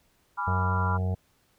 sine chord, G# diminished seventh, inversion none, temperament equal with one note detuned, 830.6 / 987.8 / 1174.7 / 1383.3 Hz, G#5 / B5 / D6 / F6, 0 / 0 / 0 / -17 cents, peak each -36 / -30 / -36 / -32 dBFS, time 0.37-0.98 s, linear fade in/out 20 ms
harmonic tone, 92.5 Hz, F#2, in tune, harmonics 1 / 2 / 4 / 5 / 6 / 7 / 8 / 9, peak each -25 / -34 / -48 / -40 / -52 / -42 / -45 / -49 dBFS, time 0.47-1.15 s, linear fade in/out 10 ms
effects pink hiss -67 dBFS RMS until 1.58 s

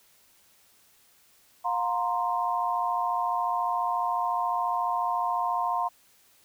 sine chord, F suspended fourth, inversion none, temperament equal with one note detuned, 712.3 / 932.3 / 1046.5 Hz, F5 / Bb5 / C6, +34 / 0 / 0 cents, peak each -29 dBFS, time 1.64-5.89 s, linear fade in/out 20 ms, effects white hiss -61 dBFS RMS until 6.44 s

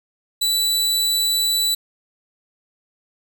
sawtooth tone, 3961 Hz, B7, 4 cents sharp, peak -14 dBFS, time 0.41-1.75 s, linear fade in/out 10 ms, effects none

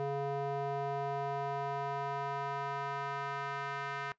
square tone with band-pass filter sweep, 140 Hz, C#3, 18 cents sharp, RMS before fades -37 dBFS, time 0-4.12 s, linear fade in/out 0 ms, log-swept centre 550 to 1500 Hz, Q 1.7, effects noise-tail reverb RT60 0.1 s tail -19 dB re dry + resampled to 16000 Hz

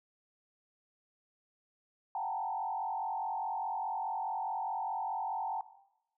sine tone with frequency modulation, 833 Hz, G#5, 5 cents sharp, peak -33 dBFS, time 2.15-5.61 s, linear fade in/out 2 ms, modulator 44.8 Hz, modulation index 2.1, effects noise-tail reverb RT60 0.9 s tail -17 dB re dry

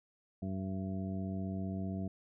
harmonic tone, 95.4 Hz, G2, 47 cents flat, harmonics 1 / 2 / 3 / 4 / 5 / 7, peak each -40 / -37 / -45 / -50 / -56 / -48 dBFS, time 0.42-2.08 s, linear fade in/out 5 ms, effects none

